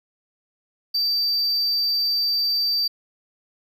triangle tone, 4653 Hz, D8, 17 cents flat, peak -18 dBFS, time 0.94-2.88 s, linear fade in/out 10 ms, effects none

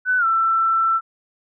sine tone with pitch glide, 1500 to 1336.3 Hz, F#6 to E6, +23 to +23 cents, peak -15 dBFS, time 0.05-1.01 s, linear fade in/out 50 ms, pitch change -200 cents, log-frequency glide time 0.18-0.25 s, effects none

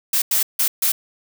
blue noise bursts at uneven times, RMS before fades -18 dBFS, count 4, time 0.13-0.22 / 0.31-0.43 / 0.59-0.68 / 0.82-0.92 s, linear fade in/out 5 ms, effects none

